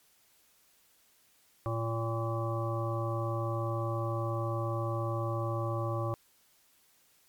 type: harmonic tone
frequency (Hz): 114.3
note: A#2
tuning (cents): -34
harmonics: 1 / 3 / 5 / 7 / 9 / 10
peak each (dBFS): -32 / -38 / -37 / -43 / -44 / -39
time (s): 1.66-6.14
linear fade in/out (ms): 0
effects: white hiss -66 dBFS RMS until 7.28 s + MP3 96 kbps